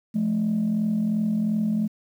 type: tone pair together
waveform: sine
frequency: 172.9 / 215.7 Hz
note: F3 / A3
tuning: -17 / -34 cents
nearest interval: major third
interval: 383 cents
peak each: -27 / -20 dBFS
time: 0.14-1.88 s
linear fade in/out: 20 ms
effects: tanh soft clip ceiling -17 dBFS + 9-bit